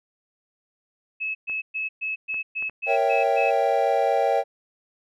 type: tone bursts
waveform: sine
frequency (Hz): 2589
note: E7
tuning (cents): -32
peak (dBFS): -25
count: 9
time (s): 1.2-3.51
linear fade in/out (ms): 20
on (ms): 150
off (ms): 120
type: clicks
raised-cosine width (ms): 0.5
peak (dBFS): -28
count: 4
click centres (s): 1.497 / 2.343 / 2.625 / 2.696
type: chord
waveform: triangle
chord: A# diminished seventh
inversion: none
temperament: equal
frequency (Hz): 466.2 / 554.4 / 659.3 / 784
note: A#4 / C#5 / E5 / G5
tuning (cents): 0 / 0 / 0 / 0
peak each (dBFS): -24 / -22 / -23 / -21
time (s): 2.86-4.44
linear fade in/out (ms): 50
effects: none